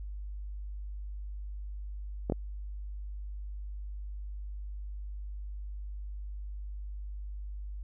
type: clicks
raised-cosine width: 2 ms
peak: -16 dBFS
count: 2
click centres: 2.299 / 2.322 s
effects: added 50 Hz sine -37 dBFS peak until 7.83 s